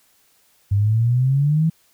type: exponential sweep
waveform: sine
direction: up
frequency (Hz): 98 to 164.8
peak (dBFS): -14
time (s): 0.71-1.7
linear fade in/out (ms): 10
effects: white hiss -59 dBFS RMS until 1.93 s